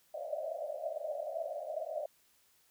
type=band-pass noise; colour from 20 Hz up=white; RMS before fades=-39 dBFS; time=0.14-2.06 s; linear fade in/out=5 ms; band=570 to 670 Hz; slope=96 dB/octave; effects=white hiss -69 dBFS RMS until 2.7 s